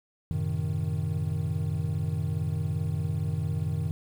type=chord; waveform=triangle; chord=F# diminished seventh; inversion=none; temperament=equal; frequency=92.5 / 110 / 130.81 / 155.56 Hz; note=F#2 / A2 / C3 / Eb3; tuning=0 / 0 / 0 / 0 cents; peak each=-29 / -33 / -33 / -28 dBFS; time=0.31-3.91 s; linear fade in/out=0 ms; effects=9-bit